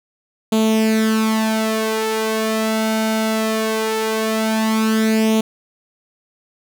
sawtooth tone with flanger, 220 Hz, A3, in tune, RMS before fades -18 dBFS, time 0.52-5.41 s, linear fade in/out 5 ms, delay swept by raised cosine 0.28 to 3.18 ms, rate 0.2 Hz, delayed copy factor +0.7, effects none

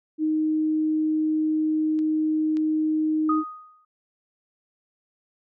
sine tone, 311.1 Hz, D#4, in tune, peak -20 dBFS, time 0.18-3.44 s, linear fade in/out 50 ms
clicks, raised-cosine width 0.2 ms, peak -31 / -26 dBFS, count 2, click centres 1.99 / 2.57 s
sine tone with exponential decay, 1244.5 Hz, D#6, in tune, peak -20 dBFS, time 3.29-3.85 s, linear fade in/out 5 ms, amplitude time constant 120 ms
effects none

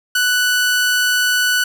sawtooth tone, 1485 Hz, F#6, 6 cents sharp, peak -10 dBFS, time 0.15-1.64 s, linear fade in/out 5 ms, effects none

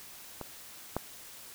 clicks, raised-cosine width 1 ms, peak -24 / -16 dBFS, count 2, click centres 0.413 / 0.966 s, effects white hiss -49 dBFS RMS until 1.54 s

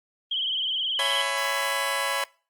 sine tone with vibrato, 3127 Hz, G7, 5 cents flat, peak -24 dBFS, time 0.31-1.22 s, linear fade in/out 5 ms, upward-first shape triangle, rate 19 Hz, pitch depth 97 cents each way
15% pulse chord, C# minor seventh, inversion none, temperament just, 554.4 / 665.2 / 831.5 / 997.9 Hz, C#5 / E5 / G#5 / B5, 0 / +16 / +2 / +18 cents, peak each -23 / -28 / -28 / -22 dBFS, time 0.99-2.24 s, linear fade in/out 2 ms
effects noise-tail reverb RT60 0.4 s tail -24 dB re dry + Opus 32 kbps

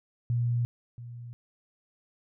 sine tone with echo, 119.6 Hz, A#2, 45 cents sharp, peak -24 dBFS, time 0.3-0.65 s, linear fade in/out 0 ms, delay 680 ms, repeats 1, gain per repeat -15 dB, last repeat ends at 1.33 s, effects none

